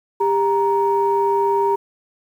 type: tone pair together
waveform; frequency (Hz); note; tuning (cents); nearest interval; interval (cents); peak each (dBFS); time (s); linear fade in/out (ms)
sine; 398.5 / 936.6; G4 / A#5; +28 / +8; octave + minor third; 1480; -17; 0.2-1.76; 10
effects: tanh soft clip ceiling -7 dBFS + 8-bit